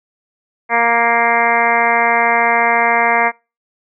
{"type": "harmonic tone", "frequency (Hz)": 233.7, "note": "A#3", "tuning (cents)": 5, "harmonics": [1, 2, 3, 4, 5, 6, 7, 8, 9, 10], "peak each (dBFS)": [-28, -22, -17, -17, -21, -28, -21, -23, -17, -26], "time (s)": [0.69, 3.32], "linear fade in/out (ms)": 50, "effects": ["noise-tail reverb RT60 0.3 s tail -26 dB re dry"]}